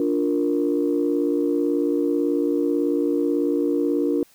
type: chord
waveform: sine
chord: Bb major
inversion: first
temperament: just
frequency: 291.4 / 349.6 / 466.2 Hz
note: D4 / F4 / Bb4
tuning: -13 / +2 / 0 cents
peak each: -21 / -23 / -24 dBFS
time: 0-4.23 s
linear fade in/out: 2 ms
effects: tanh soft clip ceiling -10 dBFS + white hiss -56 dBFS RMS until 4.34 s